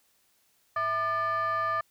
sine tone with frequency modulation, 1202 Hz, D6, 40 cents sharp, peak -24 dBFS, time 0.76-1.81 s, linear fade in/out 5 ms, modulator 548 Hz, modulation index 0.73, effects tanh soft clip ceiling -23 dBFS + white hiss -68 dBFS RMS until 1.9 s

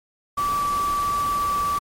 sine tone in noise, 1156 Hz, D6, 28 cents flat, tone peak -20 dBFS, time 0.37-1.79 s, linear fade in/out 10 ms, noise pink, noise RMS -34 dBFS, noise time 0.37-1.79 s, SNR +11 dB, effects MP3 64 kbps

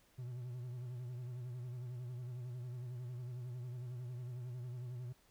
triangle tone with vibrato, 123.47 Hz, B2, in tune, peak -40 dBFS, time 0.18-5.13 s, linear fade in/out 10 ms, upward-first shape sine, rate 11 Hz, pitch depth 63 cents each way, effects pink hiss -70 dBFS RMS until 5.3 s

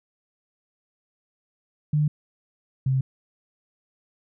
sine tone pair in turn, 150 / 132.21 Hz, D3 / C3, +37 / +18 cents, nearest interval major second, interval 219 cents, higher first, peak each -18 / -19 dBFS, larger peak first, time 1.93-2.08 / 2.86-3.01 s, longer neither, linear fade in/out 5 ms, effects none

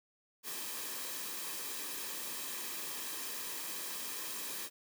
white noise with comb filter, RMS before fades -41 dBFS, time 0.43-4.7 s, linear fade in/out 50 ms, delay 1.4 ms, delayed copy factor -0.5, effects high-pass 200 Hz 12 dB/octave

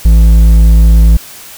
triangle tone with hard clipping, 55 Hz, A1, in tune, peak -3 dBFS, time 0.05-1.17 s, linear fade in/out 5 ms, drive 10 dB, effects white hiss -31 dBFS RMS until 1.57 s

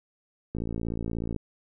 click train, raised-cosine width 3 ms, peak -19 dBFS, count 47, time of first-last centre 0.55-1.363 s, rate 56.6 Hz, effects none

